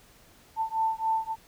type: beating tone pair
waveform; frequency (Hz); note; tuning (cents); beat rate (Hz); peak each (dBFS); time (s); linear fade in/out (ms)
sine; 888 / 891.6; A5 / A5; +16 / +23; 3.6; -28; 0.56-1.36; 50
effects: pink hiss -57 dBFS RMS until 1.47 s